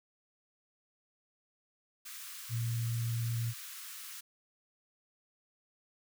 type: high-pass noise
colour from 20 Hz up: white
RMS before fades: -46 dBFS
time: 2.05-4.21 s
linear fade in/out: 10 ms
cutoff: 1100 Hz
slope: 48 dB/octave
type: tone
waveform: sine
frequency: 116.54 Hz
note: A#2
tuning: in tune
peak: -31 dBFS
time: 2.49-3.54 s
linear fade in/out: 50 ms
effects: none